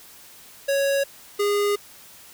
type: tone pair in turn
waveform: square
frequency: 554.4 / 409.2 Hz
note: C#5 / G#4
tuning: 0 / -26 cents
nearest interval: perfect fourth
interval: 526 cents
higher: first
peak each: -20 dBFS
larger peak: neither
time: 0.68-1.04 / 1.39-1.76 s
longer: second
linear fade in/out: 10 ms
effects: white hiss -47 dBFS RMS until 2.33 s